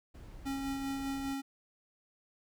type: noise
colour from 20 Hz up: brown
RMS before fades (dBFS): -49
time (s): 0.14-1.34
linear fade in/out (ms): 10
type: tone with tremolo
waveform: square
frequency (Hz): 273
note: C#4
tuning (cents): -26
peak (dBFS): -34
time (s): 0.45-1.42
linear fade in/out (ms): 20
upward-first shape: sine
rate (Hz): 5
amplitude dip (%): 30
effects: none